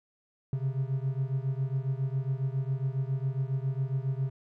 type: beating tone pair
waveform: triangle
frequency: 130.81 / 138.11 Hz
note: C3 / C#3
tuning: 0 / -6 cents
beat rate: 7.3 Hz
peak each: -28 / -30 dBFS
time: 0.53-4.3 s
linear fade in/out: 2 ms
effects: none